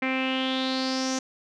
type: tone with low-pass filter sweep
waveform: sawtooth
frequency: 261.6 Hz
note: C4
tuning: in tune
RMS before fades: -27 dBFS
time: 0.02-1.19 s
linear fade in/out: 5 ms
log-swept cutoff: 2200 to 6300 Hz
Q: 5.9
effects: none